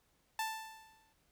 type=tone with exponential decay; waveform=sawtooth; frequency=883 Hz; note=A5; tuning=6 cents sharp; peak=-29 dBFS; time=0.39-1.13 s; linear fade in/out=2 ms; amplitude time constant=160 ms; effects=pink hiss -74 dBFS RMS until 1.31 s